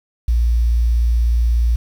sine tone, 58.27 Hz, A#1, in tune, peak -12 dBFS, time 0.28-1.76 s, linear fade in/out 5 ms, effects 7-bit

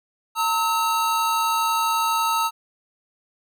square tone pair together, 914 / 1290 Hz, A#5 / E6, -34 / -38 cents, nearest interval tritone, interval 596 cents, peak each -23 dBFS, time 0.35-2.51 s, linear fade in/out 50 ms, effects none

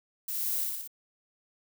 violet noise with echo, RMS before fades -34 dBFS, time 0.28-0.64 s, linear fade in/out 5 ms, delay 59 ms, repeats 4, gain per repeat -2 dB, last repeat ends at 0.876 s, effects none

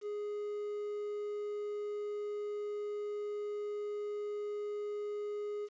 triangle tone with quantisation, 415.3 Hz, G#4, in tune, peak -34 dBFS, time 0.01-5.69 s, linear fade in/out 50 ms, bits 10, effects resampled to 16000 Hz

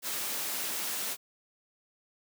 white noise, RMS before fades -34 dBFS, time 0.02-1.17 s, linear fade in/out 50 ms, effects high-pass 200 Hz 12 dB/octave

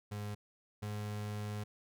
35% pulse tone pair in turn, 103.83 / 104.67 Hz, G#2 / G#2, 0 / +14 cents, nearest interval unison, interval 14 cents, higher second, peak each -37 / -36 dBFS, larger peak second, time 0.11-0.35 / 0.82-1.64 s, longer second, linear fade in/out 10 ms, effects none

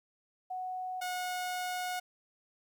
sine / sawtooth tone pair in turn, 740 / 727.3 Hz, F#5 / F#5, 0 / -30 cents, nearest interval unison, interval 30 cents, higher first, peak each -35 / -30 dBFS, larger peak second, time 0.5-1.01 / 1.01-2 s, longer second, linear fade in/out 10 ms, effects 12-bit

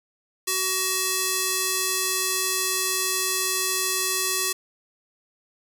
square tone with band-pass filter, 375.6 Hz, F#4, 26 cents sharp, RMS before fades -25 dBFS, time 0.47-4.53 s, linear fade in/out 10 ms, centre 9300 Hz, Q 0.72, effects none

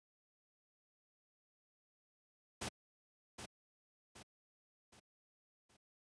pink noise with echo, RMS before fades -41 dBFS, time 2.61-2.69 s, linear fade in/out 10 ms, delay 770 ms, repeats 4, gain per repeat -7 dB, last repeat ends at 5.77 s, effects high-pass 100 Hz 12 dB/octave + resampled to 22050 Hz

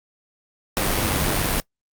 pink noise with amplitude modulation, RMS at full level -20 dBFS, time 0.77-1.6 s, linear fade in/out 0 ms, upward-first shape sine, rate 97.9 Hz, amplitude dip 35%, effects noise-tail reverb RT60 0.1 s tail -22 dB re dry + Opus 48 kbps

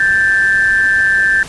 sine tone pair together, 1565.4 / 1760 Hz, G6 / A6, -3 / 0 cents, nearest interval major second, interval 203 cents, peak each -12 dBFS, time 0-1.43 s, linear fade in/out 2 ms, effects pink hiss -31 dBFS RMS until 1.48 s + resampled to 24000 Hz

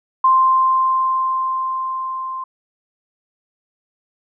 sine tone with level ramp, 1046.5 Hz, C6, in tune, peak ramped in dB -9 to -24 dBFS, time 0.24-2.44 s, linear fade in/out 5 ms, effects none

